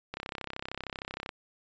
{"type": "click train", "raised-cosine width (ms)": 0.3, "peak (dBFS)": -20, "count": 39, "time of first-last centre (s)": [0.14, 1.292], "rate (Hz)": 33, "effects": ["resampled to 16000 Hz"]}